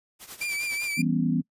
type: noise with tremolo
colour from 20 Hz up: white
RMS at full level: -38 dBFS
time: 0.19-0.95 s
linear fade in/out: 50 ms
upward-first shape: triangle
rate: 9.6 Hz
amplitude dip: 85%
type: tone with vibrato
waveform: 40% pulse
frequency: 2349 Hz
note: D7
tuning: in tune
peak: -27 dBFS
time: 0.41-1.02 s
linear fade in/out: 5 ms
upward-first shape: triangle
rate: 5.3 Hz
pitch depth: 51 cents each way
type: chord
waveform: sine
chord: C# half-diminished seventh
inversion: first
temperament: equal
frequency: 164.81 / 196 / 246.9 / 277.2 Hz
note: E3 / G3 / B3 / C#4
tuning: 0 / 0 / 0 / 0 cents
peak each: -26 / -30 / -25 / -30 dBFS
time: 0.97-1.42 s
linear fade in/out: 20 ms
effects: noise-tail reverb RT60 0.1 s tail -23 dB re dry + resampled to 32000 Hz